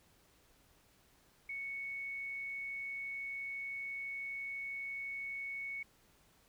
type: tone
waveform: sine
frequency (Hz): 2217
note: C#7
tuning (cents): 0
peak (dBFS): -39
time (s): 1.49-5.83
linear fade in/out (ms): 5
effects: pink hiss -68 dBFS RMS until 6.48 s